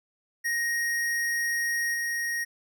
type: tone with level steps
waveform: square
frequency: 1873 Hz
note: A#6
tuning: 8 cents sharp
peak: -26 / -28 dBFS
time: 0.44-2.45 s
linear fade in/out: 20 ms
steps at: 1.94 s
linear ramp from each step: 2 ms
effects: none